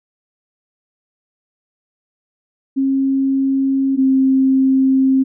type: tone pair in turn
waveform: sine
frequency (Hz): 270 / 265.4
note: C#4 / C4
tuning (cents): -45 / +25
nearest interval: unison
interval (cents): 30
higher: first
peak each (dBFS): -13 / -10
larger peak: second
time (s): 2.76-3.97 / 3.97-5.24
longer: second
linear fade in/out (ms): 20
effects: none